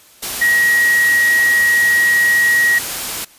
sine tone in noise, 1900 Hz, A#6, 33 cents sharp, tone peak -10 dBFS, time 0.41-2.79 s, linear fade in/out 10 ms, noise white, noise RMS -23 dBFS, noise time 0.22-3.25 s, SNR +10 dB, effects white hiss -46 dBFS RMS until 3.38 s + resampled to 32000 Hz

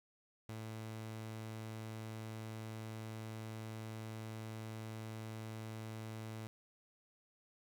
sawtooth tone, 110 Hz, A2, in tune, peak -40 dBFS, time 0.49-6.47 s, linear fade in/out 0 ms, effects 11-bit

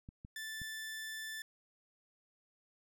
clicks, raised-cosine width 5 ms, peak -36 dBFS, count 3, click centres 0.089 / 0.249 / 0.617 s
sawtooth tone, 1760 Hz, A6, in tune, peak -38 dBFS, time 0.36-1.42 s, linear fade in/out 2 ms
effects none

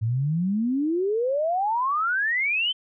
sine exponential sweep, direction up, 106.5 to 3136 Hz, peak -21 dBFS, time 0.01-2.73 s, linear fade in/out 20 ms, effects none

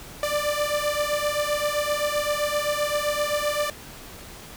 sawtooth beating tone pair, 587.3 / 595 Hz, D5 / D5, 0 / +22 cents, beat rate 7.7 Hz, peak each -22 dBFS, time 0.23-3.7 s, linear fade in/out 2 ms, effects pink hiss -42 dBFS RMS until 4.56 s

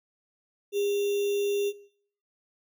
sine tone with sample-and-hold, 404.9 Hz, G#4, 44 cents flat, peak -24 dBFS, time 0.72-1.73 s, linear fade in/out 50 ms, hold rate 3150 Hz, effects noise-tail reverb RT60 0.6 s tail -19 dB re dry

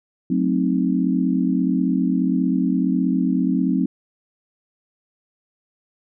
sine chord, F# diminished seventh, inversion none, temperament equal, 185 / 220 / 261.6 / 311.1 Hz, F#3 / A3 / C4 / Eb4, 0 / 0 / 0 / 0 cents, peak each -21 / -26 / -20 / -25 dBFS, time 0.3-3.86 s, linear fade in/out 5 ms, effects none

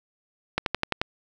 slowing click train, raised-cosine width 0.3 ms, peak -7 dBFS, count 6, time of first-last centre 0.58-1.015 s, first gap 82 ms, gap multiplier 1.03, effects 8-bit

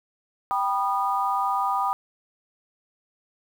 sine chord, G augmented, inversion none, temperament just, 784 / 980 / 1225 Hz, G5 / B5 / D#6, 0 / -14 / -27 cents, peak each -26 dBFS, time 0.51-1.93 s, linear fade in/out 0 ms, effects 8-bit

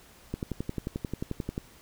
click train, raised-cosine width 3 ms, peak -18 dBFS, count 15, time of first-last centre 0.34-1.579 s, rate 11.3 Hz, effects pink hiss -55 dBFS RMS until 1.81 s

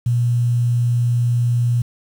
sine tone with quantisation, 120 Hz, B2, 49 cents flat, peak -14 dBFS, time 0.06-1.82 s, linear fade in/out 5 ms, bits 7, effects none

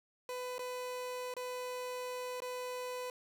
30% pulse tone with dropouts, 500 Hz, B4, 21 cents sharp, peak -36 dBFS, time 0.29-3.1 s, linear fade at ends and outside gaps 1 ms, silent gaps 0.582-0.592 / 1.339-1.366 / 2.403-2.42 s, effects none

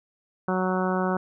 harmonic tone, 185.3 Hz, F#3, 3 cents sharp, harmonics 1 / 2 / 3 / 4 / 5 / 6 / 7 / 8, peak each -26 / -29 / -31 / -32 / -33 / -34 / -34 / -35 dBFS, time 0.48-1.17 s, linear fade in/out 2 ms, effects none

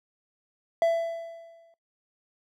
triangle tone with exponential decay, 667 Hz, E5, 20 cents sharp, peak -16 dBFS, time 0.82-1.74 s, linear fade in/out 1 ms, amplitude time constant 200 ms, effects noise-tail reverb RT60 0.2 s tail -26 dB re dry

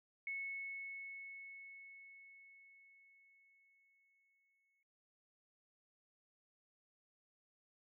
sine tone with exponential decay, 2200 Hz, C#7, 14 cents flat, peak -39 dBFS, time 0.27-4.83 s, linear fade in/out 2 ms, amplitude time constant 990 ms, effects noise-tail reverb RT60 0.2 s tail -19 dB re dry

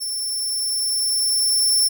20% pulse tone with level ramp, 5390 Hz, E8, 38 cents sharp, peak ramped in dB -19 to -9 dBFS, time 0-1.89 s, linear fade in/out 20 ms, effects none

